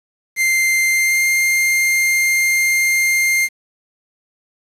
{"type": "tone with pitch glide", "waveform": "45% pulse", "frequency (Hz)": [2093, 2109], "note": ["C7", "C7"], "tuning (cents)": [0, 13], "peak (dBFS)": -13, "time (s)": [0.36, 3.49], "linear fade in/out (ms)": 50, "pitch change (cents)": 13, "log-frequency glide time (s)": [0.89, 1.23], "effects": ["resampled to 32000 Hz", "7-bit"]}